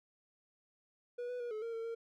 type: tone with pitch steps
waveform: triangle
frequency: 485.5 / 494.4 / 480 / 430.6 / 461.8 / 453.8 / 460.1 Hz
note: B4 / B4 / B4 / A4 / A#4 / A#4 / A#4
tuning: -30 / +2 / -49 / -37 / -16 / -47 / -23 cents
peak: -36 dBFS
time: 1.18-1.95 s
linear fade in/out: 10 ms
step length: 110 ms
effects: none